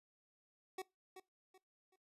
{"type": "tone with echo", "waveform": "25% pulse", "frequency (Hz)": 375.7, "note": "F#4", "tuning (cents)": 26, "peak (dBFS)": -38, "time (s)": [0.78, 0.82], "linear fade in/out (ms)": 5, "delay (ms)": 380, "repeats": 3, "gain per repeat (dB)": -10, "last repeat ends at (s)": 1.96, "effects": ["noise-tail reverb RT60 0.2 s tail -21 dB re dry", "resampled to 32000 Hz"]}